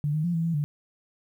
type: tone with pitch steps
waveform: sine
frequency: 147.3 / 154.5 / 173.6 / 164.5 / 166.6 / 147.2 Hz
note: D3 / D#3 / F3 / E3 / E3 / D3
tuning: +6 / -12 / -10 / -3 / +19 / +4 cents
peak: -23 dBFS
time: 0.04-0.64 s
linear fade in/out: 0 ms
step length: 100 ms
effects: 10-bit